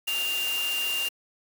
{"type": "tone in noise", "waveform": "sine", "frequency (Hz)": 2794, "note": "F7", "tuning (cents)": 0, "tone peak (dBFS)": -26, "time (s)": [0.07, 1.09], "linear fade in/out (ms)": 10, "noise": "white", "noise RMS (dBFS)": -34, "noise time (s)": [0.07, 1.09], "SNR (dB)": 5, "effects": ["high-pass 300 Hz 12 dB/octave"]}